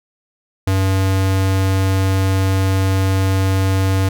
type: tone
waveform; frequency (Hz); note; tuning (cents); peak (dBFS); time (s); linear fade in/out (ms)
square; 95.7; G2; -41; -14; 0.67-4.09; 5
effects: none